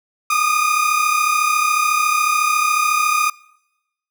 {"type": "tone pair together", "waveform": "30% pulse", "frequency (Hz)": [1209, 1243], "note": ["D6", "D#6"], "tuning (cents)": [50, -2], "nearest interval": "unison", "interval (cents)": 48, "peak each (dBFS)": -15, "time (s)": [0.3, 3.3], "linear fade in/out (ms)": 5, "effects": ["noise-tail reverb RT60 1.0 s tail -25 dB re dry"]}